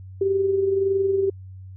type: tone with amplitude modulation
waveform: sine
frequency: 390 Hz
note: G4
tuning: 9 cents flat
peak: -16 dBFS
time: 0.21-1.3 s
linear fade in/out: 5 ms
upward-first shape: sine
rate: 21.6 Hz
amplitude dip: 45%
effects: added 94 Hz sine -37 dBFS peak until 1.76 s